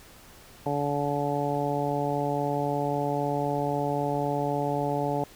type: harmonic tone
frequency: 143.8 Hz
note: D3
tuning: 36 cents flat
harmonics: 1 / 2 / 3 / 4 / 5 / 6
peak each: -32 / -32 / -32 / -32 / -32 / -32 dBFS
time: 0.66-5.24 s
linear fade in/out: 2 ms
effects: pink hiss -51 dBFS RMS until 5.35 s